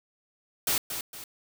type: noise with echo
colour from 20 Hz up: white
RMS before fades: -26 dBFS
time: 0.67-0.78 s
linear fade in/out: 2 ms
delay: 230 ms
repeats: 2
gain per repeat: -8 dB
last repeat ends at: 1.24 s
effects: none